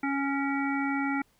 harmonic tone with a mistuned harmonic, 277.2 Hz, C#4, in tune, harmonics 1 / 3 / 5 / 7 / 8, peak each -28 / -34 / -35 / -37 / -37 dBFS, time 0.03-1.22 s, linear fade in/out 5 ms, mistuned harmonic 8, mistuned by +43 cents, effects pink hiss -67 dBFS RMS until 1.39 s

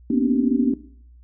sine tone cluster, 235.4 / 249.1 / 273.1 / 299.4 / 387.8 Hz, A#3 / B3 / C#4 / D4 / G4, +17 / +15 / -26 / +33 / -19 cents, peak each -22 / -22 / -21 / -24 / -30 dBFS, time 0.1-0.74 s, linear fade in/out 5 ms, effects noise-tail reverb RT60 0.6 s tail -18 dB re dry + added 60 Hz sine -45 dBFS peak until 1.23 s

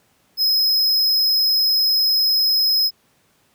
square tone, 5110 Hz, D#8, 45 cents sharp, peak -15 dBFS, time 0.37-2.91 s, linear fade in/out 50 ms, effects pink hiss -60 dBFS RMS until 3.54 s + high-pass 100 Hz 12 dB/octave

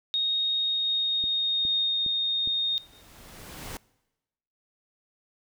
sine tone with pitch glide, 3729 to 3693 Hz, A#7 to A#7, 0 to -17 cents, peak -23 dBFS, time 0.14-2.78 s, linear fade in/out 0 ms, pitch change -17 cents, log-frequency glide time 0.54-2.01 s
click train, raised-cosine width 3 ms, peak -29 dBFS, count 4, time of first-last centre 1.24-2.475 s, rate 2.43 Hz
pink noise with exponential growth, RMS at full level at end -37 dBFS, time 1.97-3.77 s, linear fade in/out 1 ms, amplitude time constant 390 ms
effects noise-tail reverb RT60 1.0 s tail -23 dB re dry

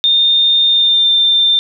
sine tone with pitch glide, 3636 to 3586 Hz, A#7 to A7, -44 to +32 cents, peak -8 dBFS, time 0.04-1.59 s, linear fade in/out 0 ms, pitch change -24 cents, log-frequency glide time 0.68-1.11 s, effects none

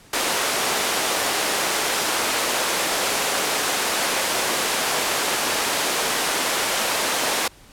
pink high-pass noise, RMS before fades -22 dBFS, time 0.13-7.48 s, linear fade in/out 5 ms, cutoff 440 Hz, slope 12 dB/octave, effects pink hiss -49 dBFS RMS until 7.72 s + low-pass 12000 Hz 12 dB/octave

